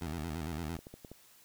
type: tone with vibrato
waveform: 15% pulse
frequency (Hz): 80.3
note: E2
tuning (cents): -45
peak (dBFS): -30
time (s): 0.01-0.77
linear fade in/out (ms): 5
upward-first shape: square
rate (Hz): 8.8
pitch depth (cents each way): 110
type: clicks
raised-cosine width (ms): 2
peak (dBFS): -33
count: 5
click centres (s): 0.79 / 0.869 / 0.94 / 1.048 / 1.116
effects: white hiss -61 dBFS RMS until 1.44 s